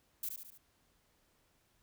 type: noise with echo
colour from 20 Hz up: violet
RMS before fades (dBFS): -38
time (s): 0.23-0.29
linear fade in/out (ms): 5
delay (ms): 72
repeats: 4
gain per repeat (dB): -5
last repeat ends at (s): 0.578
effects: pink hiss -73 dBFS RMS until 1.82 s